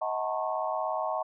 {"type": "tone cluster", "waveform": "sine", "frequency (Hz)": [634, 741, 883, 960, 1091], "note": ["D#5", "F#5", "A5", "B5", "C#6"], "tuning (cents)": [32, 2, 6, -49, -28], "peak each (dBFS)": [-32, -34, -35, -39, -35], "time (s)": [0.01, 1.23], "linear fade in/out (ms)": 10, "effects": []}